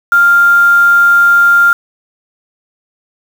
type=tone with quantisation; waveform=sine; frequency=1396.9 Hz; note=F6; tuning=in tune; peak=-4 dBFS; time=0.12-1.73 s; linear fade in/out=2 ms; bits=4; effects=none